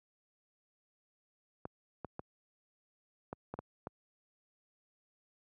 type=clicks; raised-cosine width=1 ms; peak=-26 dBFS; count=7; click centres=1.654 / 2.047 / 2.194 / 3.329 / 3.54 / 3.59 / 3.871 s; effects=high-pass 80 Hz 12 dB/octave